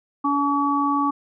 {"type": "harmonic tone", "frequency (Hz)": 284.4, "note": "C#4", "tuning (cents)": 45, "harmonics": [1, 3, 4], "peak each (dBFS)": [-22, -26, -21], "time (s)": [0.24, 1.11], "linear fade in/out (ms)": 10, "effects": []}